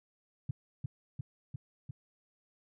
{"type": "tone with echo", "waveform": "sine", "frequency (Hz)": 131.3, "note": "C3", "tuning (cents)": 6, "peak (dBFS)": -29, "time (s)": [0.49, 0.51], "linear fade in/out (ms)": 5, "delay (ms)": 350, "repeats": 4, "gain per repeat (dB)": -2, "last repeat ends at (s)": 1.91, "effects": []}